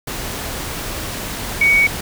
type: tone in noise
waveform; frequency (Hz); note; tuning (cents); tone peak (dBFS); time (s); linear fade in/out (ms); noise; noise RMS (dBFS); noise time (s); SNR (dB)
sine; 2242; C#7; +19; -10; 1.61-1.87; 5; pink; -26; 0.07-2.01; +13
effects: none